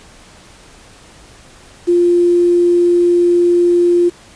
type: tone with quantisation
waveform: sine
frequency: 349.2 Hz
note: F4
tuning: in tune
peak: -8 dBFS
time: 1.87-4.1 s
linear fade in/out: 20 ms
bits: 6
effects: pink hiss -42 dBFS RMS until 4.35 s + resampled to 22050 Hz